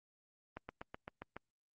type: slowing click train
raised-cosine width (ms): 0.5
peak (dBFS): -29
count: 7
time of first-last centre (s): 0.57-1.366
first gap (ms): 120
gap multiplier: 1.04
effects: Opus 24 kbps